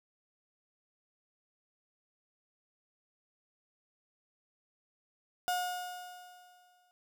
35% pulse tone with exponential decay, 720 Hz, F#5, 47 cents flat, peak -27 dBFS, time 5.48-6.91 s, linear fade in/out 0 ms, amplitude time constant 310 ms, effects none

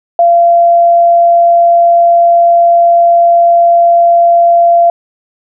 sine tone, 686 Hz, F5, 31 cents flat, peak -3 dBFS, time 0.19-4.9 s, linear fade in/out 2 ms, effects none

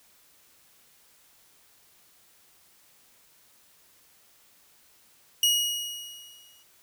sawtooth tone with exponential decay, 2894 Hz, F#7, 39 cents flat, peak -15 dBFS, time 5.43-6.63 s, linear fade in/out 2 ms, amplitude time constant 260 ms, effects white hiss -60 dBFS RMS until 6.82 s

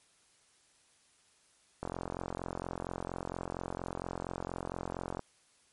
click train, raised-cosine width 1 ms, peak -22 dBFS, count 150, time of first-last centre 1.83-5.193 s, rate 44.3 Hz, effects white hiss -67 dBFS RMS until 5.72 s + MP3 48 kbps

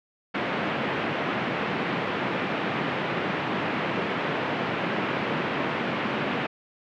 pink band-pass noise, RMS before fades -28 dBFS, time 0.34-6.47 s, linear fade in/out 10 ms, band 150 to 2800 Hz, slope 24 dB/octave, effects none

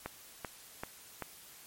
click train, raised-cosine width 0.5 ms, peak -22 dBFS, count 4, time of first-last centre 0.06-1.223 s, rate 2.58 Hz, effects white hiss -54 dBFS RMS until 1.66 s + MP3 64 kbps

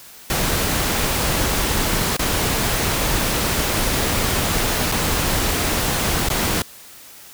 pink noise with dropouts, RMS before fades -20 dBFS, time 0.3-6.62 s, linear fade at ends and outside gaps 1 ms, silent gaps 2.167-2.193 / 4.917-4.921 / 6.287-6.301 s, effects white hiss -42 dBFS RMS until 7.33 s

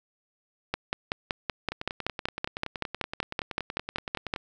two click trains, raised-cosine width 0.3 ms, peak -17 / -11 dBFS, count 29 / 20, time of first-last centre 1.72-4.362 / 0.74-4.338 s, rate 10.6 / 5.28 Hz, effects none

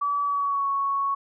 sine tone with pitch glide, 1147 to 1109.2 Hz, D6 to C#6, -41 to +1 cents, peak -22 dBFS, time 0.01-1.15 s, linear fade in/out 10 ms, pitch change -58 cents, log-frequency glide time 0.24-0.68 s, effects none

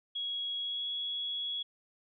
sine tone with pitch glide, 3322 to 3351 Hz, G#7 to G#7, 0 to +15 cents, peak -33 dBFS, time 0.15-1.63 s, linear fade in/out 10 ms, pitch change +15 cents, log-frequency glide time 0.59-0.88 s, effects none

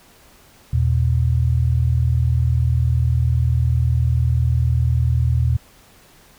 sine tone pair together, 80.01 / 120 Hz, D#2 / B2, +49 / -49 cents, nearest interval perfect fifth, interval 702 cents, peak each -17 dBFS, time 0.73-5.57 s, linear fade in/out 5 ms, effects pink hiss -50 dBFS RMS until 6.38 s

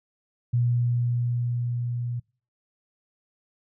sine tone with level ramp, 120.7 Hz, B2, 39 cents flat, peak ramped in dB -19 to -27 dBFS, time 0.53-2.2 s, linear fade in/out 10 ms, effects noise-tail reverb RT60 0.4 s tail -26 dB re dry

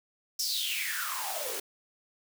white noise with high-pass filter sweep, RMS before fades -33 dBFS, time 0.39-1.6 s, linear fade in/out 5 ms, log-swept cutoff 5600 to 390 Hz, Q 7.6, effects none

